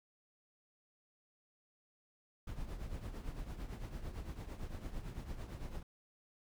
brown noise with tremolo, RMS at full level -41 dBFS, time 2.47-5.83 s, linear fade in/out 5 ms, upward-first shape triangle, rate 8.9 Hz, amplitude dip 70%, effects none

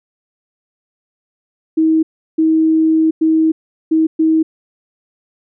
sine tone bursts at uneven times, 318.8 Hz, D#4, 42 cents sharp, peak -9 dBFS, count 5, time 1.77-2.03 / 2.38-3.11 / 3.21-3.52 / 3.91-4.07 / 4.19-4.43 s, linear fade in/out 10 ms, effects none

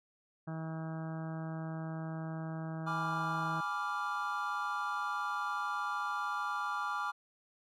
harmonic tone, 160.7 Hz, E3, 44 cents flat, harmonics 1 / 2 / 3 / 4 / 5 / 6 / 7 / 8 / 9 / 10, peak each -38 / -46 / -57 / -48 / -51 / -56 / -56 / -54 / -58 / -56 dBFS, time 0.47-3.61 s, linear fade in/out 10 ms
triangle chord, G# diminished seventh, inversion none, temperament equal, 830.6 / 987.8 / 1174.7 / 1396.9 Hz, G#5 / B5 / D6 / F6, 0 / 0 / 0 / 0 cents, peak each -39 / -40 / -35 / -37 dBFS, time 2.86-7.12 s, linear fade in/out 20 ms
effects none

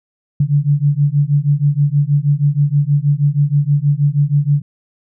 sine beating tone pair, 141.4 / 147.7 Hz, C#3 / D3, +35 / +10 cents, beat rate 6.3 Hz, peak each -14 / -14 dBFS, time 0.4-4.62 s, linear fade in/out 5 ms, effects none

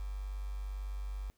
sine tone with quantisation, 49 Hz, G1, in tune, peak -36 dBFS, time 0-1.3 s, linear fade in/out 0 ms, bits 9, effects pink hiss -75 dBFS RMS until 1.37 s

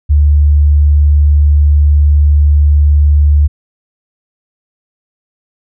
sine tone, 73.42 Hz, D2, in tune, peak -4 dBFS, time 0.09-3.48 s, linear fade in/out 20 ms, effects none

